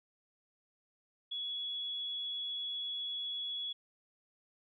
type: tone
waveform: sine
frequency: 3373 Hz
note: G#7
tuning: 26 cents sharp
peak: -36 dBFS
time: 1.31-3.73 s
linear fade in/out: 10 ms
effects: none